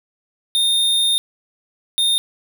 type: tone pair in turn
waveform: square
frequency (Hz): 3655 / 3655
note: A#7 / A#7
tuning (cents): -35 / -35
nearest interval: unison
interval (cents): 0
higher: neither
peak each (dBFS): -15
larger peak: neither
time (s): 0.55-1.18 / 1.98-2.18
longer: first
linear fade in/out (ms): 0
effects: none